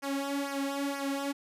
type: tone with flanger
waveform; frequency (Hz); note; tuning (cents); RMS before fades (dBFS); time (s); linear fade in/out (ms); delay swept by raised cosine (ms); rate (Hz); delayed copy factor
sawtooth; 278.5; C#4; +8; -33; 0.02-1.33; 20; 0.25 to 3.15; 2.1; -0.8
effects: resampled to 32000 Hz